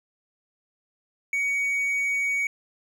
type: tone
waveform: triangle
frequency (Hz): 2247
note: C#7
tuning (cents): +23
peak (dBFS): -21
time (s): 1.33-2.47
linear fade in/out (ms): 2
effects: none